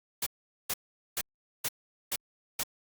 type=noise bursts; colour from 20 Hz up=white; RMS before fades=-31 dBFS; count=6; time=0.22-2.634 s; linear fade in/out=5 ms; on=44 ms; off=430 ms; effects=Opus 48 kbps